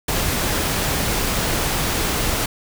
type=noise; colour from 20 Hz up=pink; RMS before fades=-21 dBFS; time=0.08-2.46 s; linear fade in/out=5 ms; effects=none